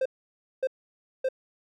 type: tone bursts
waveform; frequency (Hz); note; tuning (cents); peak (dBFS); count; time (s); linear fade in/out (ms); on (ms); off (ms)
triangle; 523.3; C5; 0; -21; 3; 0.01-1.288; 5; 46; 570
effects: none